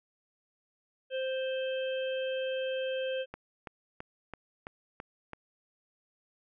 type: harmonic tone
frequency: 523.3 Hz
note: C5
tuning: in tune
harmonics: 1 / 3 / 5 / 6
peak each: -31 / -43 / -44 / -43 dBFS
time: 1.1-3.26 s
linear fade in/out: 50 ms
type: click train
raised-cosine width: 0.5 ms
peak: -25 dBFS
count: 7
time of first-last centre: 3.34-5.333 s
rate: 3.01 Hz
effects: none